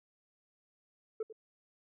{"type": "tone with echo", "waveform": "sine", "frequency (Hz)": 439.8, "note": "A4", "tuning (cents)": -1, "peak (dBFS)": -30, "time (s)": [1.2, 1.23], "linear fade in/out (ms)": 5, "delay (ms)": 97, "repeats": 1, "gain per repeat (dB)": -15, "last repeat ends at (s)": 1.327, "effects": ["tanh soft clip ceiling -32 dBFS"]}